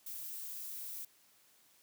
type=noise; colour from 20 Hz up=violet; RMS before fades=-44 dBFS; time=0.06-1.05 s; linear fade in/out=5 ms; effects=white hiss -67 dBFS RMS until 1.82 s + high-pass 100 Hz 12 dB/octave